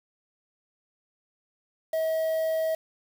triangle tone with quantisation, 641 Hz, E5, 49 cents flat, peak -22 dBFS, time 1.93-2.75 s, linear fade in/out 5 ms, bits 7, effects none

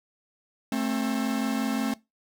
45% pulse tone pair together, 220.3 / 265.9 Hz, A3 / C4, +2 / +28 cents, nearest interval minor third, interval 326 cents, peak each -28 dBFS, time 0.72-1.94 s, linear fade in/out 2 ms, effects noise-tail reverb RT60 0.2 s tail -20 dB re dry

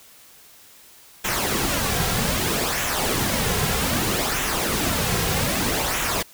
pink noise with flanger, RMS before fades -23 dBFS, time 1.24-6.23 s, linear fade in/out 10 ms, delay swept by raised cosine 0.21 to 3.41 ms, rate 0.63 Hz, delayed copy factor -0.55, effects white hiss -49 dBFS RMS until 6.33 s

